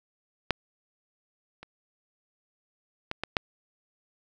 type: clicks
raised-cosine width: 0.3 ms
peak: -7 / -27 / -15 / -14 / -7 dBFS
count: 5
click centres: 0.507 / 1.63 / 3.114 / 3.236 / 3.368 s
effects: none